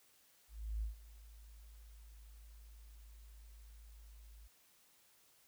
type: tone with ADSR envelope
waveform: sine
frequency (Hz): 53.8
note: A1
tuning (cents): -38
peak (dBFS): -35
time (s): 0.48-4.48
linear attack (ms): 340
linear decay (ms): 130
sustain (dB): -19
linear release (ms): 16
effects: white hiss -69 dBFS RMS until 5.47 s